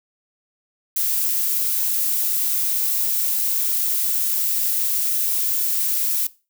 violet noise, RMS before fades -21 dBFS, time 0.96-6.27 s, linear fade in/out 5 ms, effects noise-tail reverb RT60 0.3 s tail -19 dB re dry

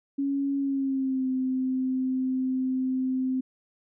sine tone with pitch glide, 277.8 to 259.2 Hz, C#4 to C4, +4 to -16 cents, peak -24 dBFS, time 0.18-3.41 s, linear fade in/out 10 ms, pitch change -120 cents, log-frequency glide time 0.58-1.28 s, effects none

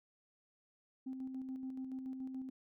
sine tone with tremolo, 261.6 Hz, C4, in tune, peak -38 dBFS, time 1.06-2.5 s, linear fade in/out 10 ms, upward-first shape square, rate 7 Hz, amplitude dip 40%, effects tanh soft clip ceiling -36 dBFS

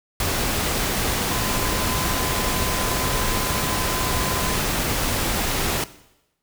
sine tone in noise, 1020 Hz, C6, 44 cents flat, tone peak -31 dBFS, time 1.31-4.56 s, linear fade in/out 2 ms, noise pink, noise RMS -23 dBFS, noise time 0.2-5.84 s, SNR -11 dB, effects noise-tail reverb RT60 0.9 s tail -17 dB re dry

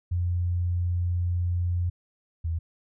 sine tone pair in turn, 88 / 82.39 Hz, F2 / E2, +14 / 0 cents, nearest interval minor second, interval 114 cents, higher first, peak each -23 / -25 dBFS, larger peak first, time 0.11-1.9 / 2.44-2.59 s, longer first, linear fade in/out 10 ms, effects none

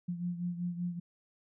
sine beating tone pair, 174.61 / 179.81 Hz, F3 / F#3, 0 / -49 cents, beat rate 5.2 Hz, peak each -34 / -40 dBFS, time 0.08-1 s, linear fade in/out 10 ms, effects none

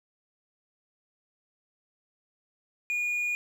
triangle tone, 2440 Hz, D#7, 34 cents flat, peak -25 dBFS, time 2.9-3.35 s, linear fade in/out 0 ms, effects none

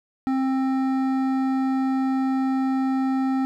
triangle tone with hard clipping, 264.5 Hz, C4, 19 cents sharp, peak -22 dBFS, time 0.27-3.45 s, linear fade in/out 0 ms, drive 15 dB, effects none

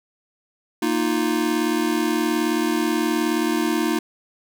square chord, Bb suspended fourth, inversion none, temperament just, 233.1 / 310.8 / 349.6 Hz, Bb3 / Eb4 / F4, 0 / -2 / +2 cents, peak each -26 / -23 / -25 dBFS, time 0.82-3.99 s, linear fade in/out 5 ms, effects none

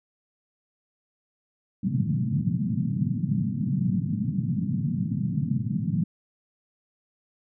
white band-pass noise, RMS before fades -26 dBFS, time 1.83-6.04 s, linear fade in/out 5 ms, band 110 to 220 Hz, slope 48 dB/octave, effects none

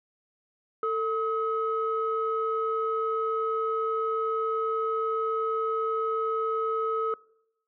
sine tone pair together, 446.5 / 1276 Hz, A4 / D#6, +25 / +43 cents, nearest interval octave + tritone, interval 1818 cents, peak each -27 dBFS, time 0.83-7.14 s, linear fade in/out 2 ms, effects noise-tail reverb RT60 0.8 s tail -24 dB re dry + tanh soft clip ceiling -17 dBFS

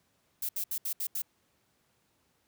violet noise bursts at uneven times, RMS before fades -33 dBFS, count 6, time 0.42-0.49 / 0.56-0.64 / 0.71-0.78 / 0.85-0.93 / 1-1.07 / 1.15-1.22 s, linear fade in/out 5 ms, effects pink hiss -72 dBFS RMS until 2.47 s + high-pass 80 Hz 12 dB/octave

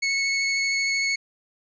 sawtooth tone with vibrato, 2201 Hz, C#7, 13 cents flat, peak -18 dBFS, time 0.02-1.16 s, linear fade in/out 10 ms, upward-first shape sine, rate 13 Hz, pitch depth 9 cents each way, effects resampled to 16000 Hz

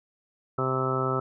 harmonic tone, 130.8 Hz, C3, in tune, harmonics 1 / 2 / 3 / 4 / 5 / 6 / 7 / 8 / 9 / 10, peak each -30 / -35 / -30 / -34 / -36 / -40 / -40 / -39 / -37 / -29 dBFS, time 0.58-1.2 s, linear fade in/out 5 ms, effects none

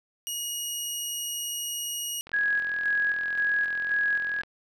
15% pulse tone, 2887 Hz, F#7, 43 cents flat, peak -23 dBFS, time 0.27-2.21 s, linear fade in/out 0 ms
click train, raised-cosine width 0.3 ms, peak -27 dBFS, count 93, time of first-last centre 2.27-4.435 s, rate 42.5 Hz
sine tone with tremolo, 1661.2 Hz, G#6, in tune, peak -22 dBFS, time 2.33-4.42 s, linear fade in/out 10 ms, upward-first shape square, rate 1.9 Hz, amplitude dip 40%
effects none

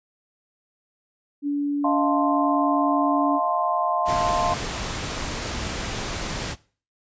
sine tone, 287.4 Hz, D4, 37 cents flat, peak -21 dBFS, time 1.42-3.4 s, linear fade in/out 50 ms
sine chord, F dominant seventh, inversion third, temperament equal with one note detuned, 628.4 / 698.5 / 880 / 1046.5 Hz, Eb5 / F5 / A5 / C6, +17 / 0 / 0 / 0 cents, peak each -29 / -24 / -29 / -24 dBFS, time 1.84-4.54 s, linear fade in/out 5 ms
pink noise, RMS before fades -29 dBFS, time 4.05-6.56 s, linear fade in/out 50 ms
effects noise-tail reverb RT60 0.4 s tail -20 dB re dry + resampled to 16000 Hz

